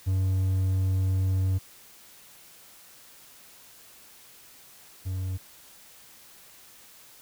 triangle tone pair in turn, 94.3 / 93.32 Hz, F#2 / F#2, +33 / +15 cents, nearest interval unison, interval 18 cents, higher first, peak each -20 / -26 dBFS, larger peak first, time 0.06-1.59 / 5.05-5.38 s, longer first, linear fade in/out 20 ms, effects white hiss -52 dBFS RMS until 7.21 s

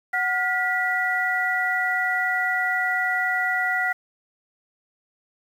sine tone cluster, 741 / 1426 / 1955 Hz, F#5 / F6 / B6, +2 / +36 / -18 cents, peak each -27 / -26 / -23 dBFS, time 0.13-3.93 s, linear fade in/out 10 ms, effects 8-bit

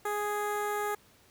15% pulse tone with notch filter, 415.3 Hz, G#4, in tune, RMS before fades -32 dBFS, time 0.05-0.95 s, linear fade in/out 5 ms, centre 4500 Hz, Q 0.87, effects pink hiss -61 dBFS RMS until 1.3 s + high-pass 60 Hz 12 dB/octave

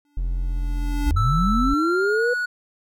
square tone with exponential growth, 290 Hz, D4, 22 cents flat, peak -24 dBFS, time 0.05-1.11 s, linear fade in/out 1 ms, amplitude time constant 230 ms
triangle tone, 43.65 Hz, F1, in tune, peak -19 dBFS, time 0.17-1.74 s, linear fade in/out 0 ms
sine linear sweep, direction up, 51.1 to 497.2 Hz, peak -19 dBFS, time 1.05-2.34 s, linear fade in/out 10 ms
triangle tone with pitch glide, 1318.5 to 1463 Hz, E6 to F#6, 0 to -20 cents, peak -20 dBFS, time 1.16-2.46 s, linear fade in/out 10 ms, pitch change +180 cents, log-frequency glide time 1.62-2.28 s
effects none

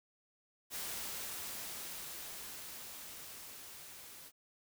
white noise with level ramp, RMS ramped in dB -41 to -53 dBFS, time 0.7-4.32 s, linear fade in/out 50 ms, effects none

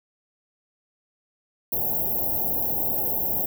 white band-stop noise, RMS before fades -25 dBFS, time 1.72-3.46 s, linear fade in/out 5 ms, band 880 to 12000 Hz, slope 96 dB/octave, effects none

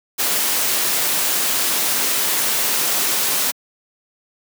white noise, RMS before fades -19 dBFS, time 0.18-3.52 s, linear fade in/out 20 ms, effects high-pass 200 Hz 12 dB/octave

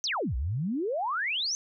sine exponential two-way sweep, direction down then up, 6330 to 57 to 6330 Hz, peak -27 dBFS, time 0.04-1.55 s, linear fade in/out 0 ms, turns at 0.36 s, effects none

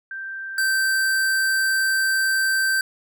sine / square tone pair in turn, 1568 / 1557.2 Hz, G6 / G6, 0 / -12 cents, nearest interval unison, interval 12 cents, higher first, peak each -29 / -19 dBFS, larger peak second, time 0.11-0.58 / 0.58-2.81 s, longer second, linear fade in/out 2 ms, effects none

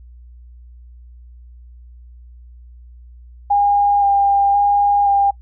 sine tone with vibrato, 806 Hz, G5, 48 cents sharp, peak -11 dBFS, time 3.5-5.31 s, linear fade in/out 10 ms, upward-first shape square, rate 0.96 Hz, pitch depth 13 cents each way, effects noise-tail reverb RT60 0.1 s tail -24 dB re dry + added 60 Hz sine -38 dBFS peak until 5.41 s

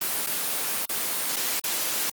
white noise with dropouts, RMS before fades -27 dBFS, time 0.01-2.1 s, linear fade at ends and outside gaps 5 ms, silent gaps 0.264-0.269 / 0.856-0.892 / 1.361-1.365 / 1.599-1.638 s, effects high-pass 200 Hz 12 dB/octave + Opus 24 kbps

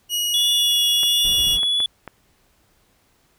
sawtooth tone with pitch glide, 2900 to 2867 Hz, F#7 to F7, -35 to +45 cents, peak -17 dBFS, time 0.09-1.58 s, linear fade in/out 50 ms, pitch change -20 cents, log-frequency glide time 0.22-0.8 s
triangle tone with vibrato, 3415 Hz, G#7, 48 cents sharp, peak -16 dBFS, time 0.34-1.86 s, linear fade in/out 2 ms, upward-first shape triangle, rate 1.4 Hz, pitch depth 19 cents each way
clicks, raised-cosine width 0.5 ms, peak -18 dBFS, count 4, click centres 1.033 / 1.632 / 1.803 / 2.077 s
brown noise, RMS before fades -34 dBFS, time 1.24-1.6 s, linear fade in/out 5 ms
effects pink hiss -61 dBFS RMS until 3.38 s

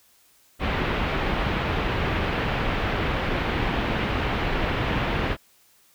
pink low-pass noise, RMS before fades -25 dBFS, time 0.59-5.37 s, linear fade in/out 50 ms, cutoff 3100 Hz, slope 24 dB/octave, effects white hiss -59 dBFS RMS until 5.94 s

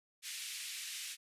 pink band-pass noise, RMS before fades -44 dBFS, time 0.22-1.17 s, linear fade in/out 50 ms, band 2200 to 12000 Hz, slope 24 dB/octave, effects resampled to 32000 Hz

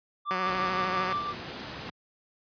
triangle tone with tremolo, 1176 Hz, D6, 2 cents sharp, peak -25 dBFS, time 0.25-1.34 s, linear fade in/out 50 ms, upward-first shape sine, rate 5.8 Hz, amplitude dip 50%
5% pulse tone with vibrato, 185 Hz, F#3, in tune, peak -18 dBFS, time 0.31-1.13 s, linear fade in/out 0 ms, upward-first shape sine, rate 13 Hz, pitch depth 33 cents each way
pink noise, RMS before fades -38 dBFS, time 0.46-1.9 s, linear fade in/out 5 ms
effects high-pass 100 Hz 12 dB/octave + resampled to 11025 Hz

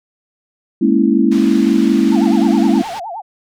sine chord, A# half-diminished seventh, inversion third, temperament equal, 207.7 / 233.1 / 277.2 / 329.6 Hz, G#3 / A#3 / C#4 / E4, 0 / 0 / 0 / 0 cents, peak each -15 dBFS, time 0.81-2.82 s, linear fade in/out 10 ms
white low-pass noise, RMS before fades -33 dBFS, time 1.31-3 s, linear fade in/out 10 ms, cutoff 4000 Hz, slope 12 dB/octave
sine tone with vibrato, 782 Hz, G5, 4 cents flat, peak -23 dBFS, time 2.11-3.22 s, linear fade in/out 20 ms, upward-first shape sine, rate 9.6 Hz, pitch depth 260 cents each way
effects none

